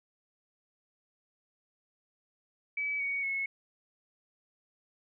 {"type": "tone with pitch steps", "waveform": "sine", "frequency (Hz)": [2290, 2239, 2189], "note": ["D7", "C#7", "C#7"], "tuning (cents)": [-44, 17, -22], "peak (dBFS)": -30, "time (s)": [2.77, 3.46], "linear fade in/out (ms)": 5, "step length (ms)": 230, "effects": []}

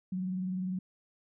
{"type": "tone with vibrato", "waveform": "sine", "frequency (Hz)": 185, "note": "F#3", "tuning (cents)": 0, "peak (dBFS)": -31, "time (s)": [0.12, 0.79], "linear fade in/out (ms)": 5, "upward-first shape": "sine", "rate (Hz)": 20, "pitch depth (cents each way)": 57, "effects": []}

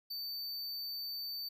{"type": "tone", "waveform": "square", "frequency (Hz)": 4570, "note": "D8", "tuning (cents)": -48, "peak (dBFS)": -39, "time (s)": [0.1, 1.49], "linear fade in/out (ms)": 10, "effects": []}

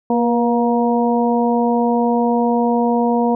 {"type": "harmonic tone with a mistuned harmonic", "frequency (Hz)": 236.1, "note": "A#3", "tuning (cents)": 22, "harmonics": [1, 2, 3, 4], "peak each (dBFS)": [-16, -19, -21, -22], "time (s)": [0.1, 3.35], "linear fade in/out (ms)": 2, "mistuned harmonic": 2, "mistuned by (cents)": 30, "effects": []}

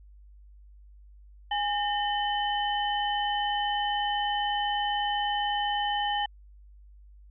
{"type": "tone cluster", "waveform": "sine", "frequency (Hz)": [824, 1818, 3034], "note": ["G#5", "A#6", "F#7"], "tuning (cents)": [-14, -44, 43], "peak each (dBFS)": [-27, -34, -32], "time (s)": [1.51, 6.26], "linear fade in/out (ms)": 5, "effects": ["added 50 Hz sine -49 dBFS peak until 7.3 s"]}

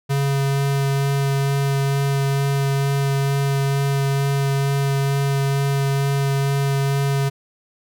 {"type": "tone with vibrato", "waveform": "square", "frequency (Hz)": 138.59, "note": "C#3", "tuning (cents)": 0, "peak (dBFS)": -18, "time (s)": [0.09, 7.3], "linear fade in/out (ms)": 20, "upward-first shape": "sine", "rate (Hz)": 2.2, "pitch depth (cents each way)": 9, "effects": []}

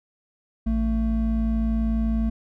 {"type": "tone pair together", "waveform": "triangle", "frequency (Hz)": [55.85, 223.4], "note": ["A1", "A3"], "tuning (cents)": [27, 27], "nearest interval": "2 octaves", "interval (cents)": 2400, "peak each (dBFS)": -21, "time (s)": [0.66, 2.3], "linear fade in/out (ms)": 10, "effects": []}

